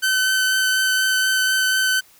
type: tone with vibrato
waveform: sawtooth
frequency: 1526 Hz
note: G6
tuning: 47 cents flat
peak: -13 dBFS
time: 0.02-2.01 s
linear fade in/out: 20 ms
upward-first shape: triangle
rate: 4.1 Hz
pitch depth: 11 cents each way
effects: white hiss -52 dBFS RMS until 2.19 s